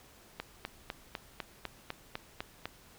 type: click train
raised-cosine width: 0.3 ms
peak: -20 dBFS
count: 10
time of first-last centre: 0.4-2.656 s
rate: 3.99 Hz
effects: pink hiss -58 dBFS RMS until 2.98 s